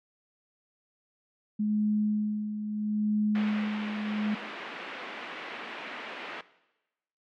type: tone with tremolo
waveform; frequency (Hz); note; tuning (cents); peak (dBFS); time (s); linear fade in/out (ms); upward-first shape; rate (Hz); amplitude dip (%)
sine; 211.2; G#3; +29; -22; 1.59-4.35; 10; sine; 0.75; 60
type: band-pass noise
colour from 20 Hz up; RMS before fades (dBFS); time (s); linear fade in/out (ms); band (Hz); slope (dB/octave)
white; -40; 3.35-6.41; 2; 220 to 2700; 24
effects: noise-tail reverb RT60 1.0 s tail -18 dB re dry + MP3 96 kbps